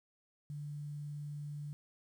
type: tone with quantisation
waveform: sine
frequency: 146.83 Hz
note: D3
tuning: in tune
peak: -40 dBFS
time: 0.5-1.73 s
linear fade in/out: 0 ms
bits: 11
effects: none